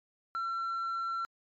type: tone with tanh clipping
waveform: sine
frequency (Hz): 1354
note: E6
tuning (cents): +46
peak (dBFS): -32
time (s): 0.35-1.25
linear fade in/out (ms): 0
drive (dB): 2
effects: MP3 96 kbps